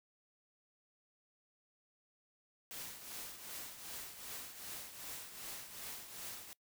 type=noise with tremolo; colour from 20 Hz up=white; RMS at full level=-45 dBFS; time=2.71-6.53 s; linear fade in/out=0 ms; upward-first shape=triangle; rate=2.6 Hz; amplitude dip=65%; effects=noise-tail reverb RT60 0.1 s tail -22 dB re dry